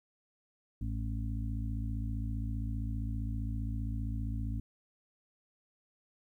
harmonic tone, 55.2 Hz, A1, 6 cents sharp, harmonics 1 / 2 / 4 / 5, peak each -35 / -37 / -43 / -45 dBFS, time 0.81-4.6 s, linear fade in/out 5 ms, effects 12-bit

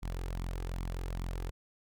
sawtooth tone with flanger, 43.79 Hz, F1, 5 cents sharp, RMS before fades -37 dBFS, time 0.02-1.51 s, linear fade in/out 20 ms, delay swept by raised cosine 0.88 to 2.48 ms, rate 2.5 Hz, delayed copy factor +0.5, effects none

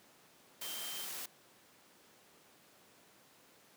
sine tone in noise, 3136 Hz, G7, in tune, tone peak -46 dBFS, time 0.62-1.05 s, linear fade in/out 5 ms, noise white, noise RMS -43 dBFS, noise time 0.61-1.26 s, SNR -6 dB, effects pink hiss -63 dBFS RMS until 3.76 s + high-pass 200 Hz 12 dB/octave

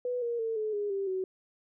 sine tone with pitch steps, 493.9 / 471.9 / 450.8 / 430.7 / 411.5 / 393.1 / 375.6 Hz, B4 / A#4 / A4 / A4 / G#4 / G4 / F#4, 0 / +21 / +42 / -37 / -16 / +5 / +26 cents, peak -29 dBFS, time 0.05-1.24 s, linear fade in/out 2 ms, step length 170 ms, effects none

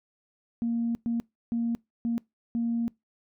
sine tone bursts at uneven times, 233.1 Hz, A#3, in tune, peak -24 dBFS, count 5, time 0.62-0.95 / 1.06-1.2 / 1.52-1.75 / 2.05-2.18 / 2.55-2.88 s, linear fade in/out 0 ms, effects noise-tail reverb RT60 0.2 s tail -25 dB re dry + tanh soft clip ceiling -20 dBFS

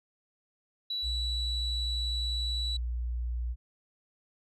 sine tone, 3936 Hz, B7, 7 cents flat, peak -30 dBFS, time 0.9-2.77 s, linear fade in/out 5 ms
sine tone with pitch glide, 60.2 to 59.82 Hz, B1 to A#1, -44 to +45 cents, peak -29 dBFS, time 1.02-3.56 s, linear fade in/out 50 ms, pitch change -11 cents, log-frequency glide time 1.59-1.97 s
effects tanh soft clip ceiling -25 dBFS

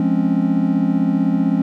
triangle chord, Db major seventh, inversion first, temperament equal with one note detuned, 174.61 / 209.5 / 261.6 / 277.2 Hz, F3 / Ab3 / C4 / Db4, 0 / +15 / 0 / 0 cents, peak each -18 dBFS, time 0-1.62 s, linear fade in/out 2 ms, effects none

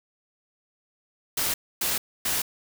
white noise bursts, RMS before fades -26 dBFS, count 3, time 1.37-2.42 s, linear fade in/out 5 ms, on 170 ms, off 270 ms, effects none

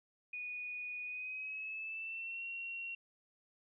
sine tone with pitch glide, 2468 to 2738 Hz, D#7 to F7, -15 to -35 cents, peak -40 dBFS, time 0.33-2.95 s, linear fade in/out 5 ms, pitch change +180 cents, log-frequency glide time 1.04-2.44 s, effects none

